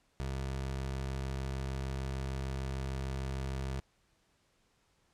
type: tone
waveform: 25% pulse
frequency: 66.6 Hz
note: C2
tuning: 31 cents sharp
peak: -31 dBFS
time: 0.2-3.8 s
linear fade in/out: 0 ms
effects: pink hiss -72 dBFS RMS until 5.13 s + low-pass 9000 Hz 12 dB/octave